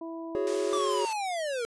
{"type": "harmonic tone", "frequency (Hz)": 329.6, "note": "E4", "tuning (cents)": 0, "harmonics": [1, 2, 3], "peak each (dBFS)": [-36, -42, -45], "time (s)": [0.01, 0.78], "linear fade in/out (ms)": 5}
{"type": "chord", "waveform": "triangle", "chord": "F# suspended second", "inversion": "none", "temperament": "just", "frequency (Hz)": [370, 416.2, 555], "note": ["F#4", "G#4", "C#5"], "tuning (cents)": [0, 4, 2], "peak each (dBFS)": [-29, -28, -31], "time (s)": [0.35, 1.05], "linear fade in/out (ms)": 0}
{"type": "band-pass noise", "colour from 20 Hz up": "white", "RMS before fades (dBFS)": -44, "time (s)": [0.47, 1.13], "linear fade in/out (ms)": 0, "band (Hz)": [460, 8500], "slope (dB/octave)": 24}
{"type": "linear sweep", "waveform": "square", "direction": "down", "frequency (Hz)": [1184, 449.9], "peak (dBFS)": -30, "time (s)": [0.73, 1.65], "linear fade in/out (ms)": 0}
{"effects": ["resampled to 24000 Hz"]}